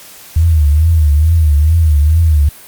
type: tone with vibrato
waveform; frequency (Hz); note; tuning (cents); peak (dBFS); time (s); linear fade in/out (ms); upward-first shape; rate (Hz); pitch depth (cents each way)
sine; 77.78; D#2; 0; -6; 0.36-2.49; 5; triangle; 2.3; 150
effects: white hiss -36 dBFS RMS until 2.67 s + Opus 48 kbps